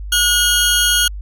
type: tone pair together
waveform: 20% pulse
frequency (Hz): 1448 / 3253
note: F#6 / G#7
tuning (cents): -38 / -37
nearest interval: octave + major second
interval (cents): 1401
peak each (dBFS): -10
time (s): 0.12-1.08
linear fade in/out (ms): 5
effects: added 50 Hz sine -25 dBFS peak until 1.21 s